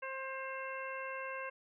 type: harmonic tone with a mistuned harmonic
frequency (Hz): 530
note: C5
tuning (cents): +22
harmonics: 1 / 2 / 3 / 4 / 5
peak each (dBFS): -44 / -44 / -45 / -48 / -48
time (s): 0.02-1.5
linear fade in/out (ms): 10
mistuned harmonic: 5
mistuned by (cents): +29
effects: none